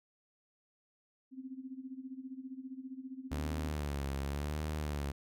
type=tone with tremolo; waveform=sine; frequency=261.6 Hz; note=C4; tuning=in tune; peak=-39 dBFS; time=1.31-3.74 s; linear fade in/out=50 ms; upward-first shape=sine; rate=15 Hz; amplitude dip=80%
type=tone with vibrato; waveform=sawtooth; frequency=72.7 Hz; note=D2; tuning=17 cents flat; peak=-31 dBFS; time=3.31-5.12 s; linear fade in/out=10 ms; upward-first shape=sine; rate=0.91 Hz; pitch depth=96 cents each way
effects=none